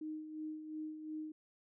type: tone with tremolo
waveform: sine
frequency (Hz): 310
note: D#4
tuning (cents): -6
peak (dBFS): -39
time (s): 0.01-1.32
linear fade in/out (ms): 5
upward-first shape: sine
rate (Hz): 2.8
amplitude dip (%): 55
effects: none